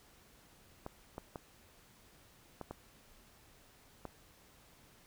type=clicks; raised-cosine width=1 ms; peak=-28 dBFS; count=6; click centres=0.864 / 1.181 / 1.358 / 2.613 / 2.71 / 4.053 s; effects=pink hiss -63 dBFS RMS until 5.06 s